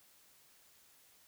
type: silence
effects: white hiss -65 dBFS RMS until 1.27 s